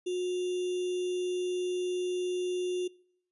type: tone with sample-and-hold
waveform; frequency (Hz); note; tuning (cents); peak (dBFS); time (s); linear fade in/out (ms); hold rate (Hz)
sine; 361.7; F#4; -39; -29; 0.06-2.88; 10; 3150
effects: noise-tail reverb RT60 0.7 s tail -25 dB re dry + resampled to 24000 Hz